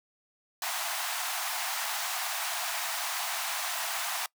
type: high-pass noise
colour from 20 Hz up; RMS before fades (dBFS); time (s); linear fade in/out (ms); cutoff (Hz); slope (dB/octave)
pink; -33; 0.62-4.26; 2; 660; 96
effects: noise-tail reverb RT60 0.1 s tail -23 dB re dry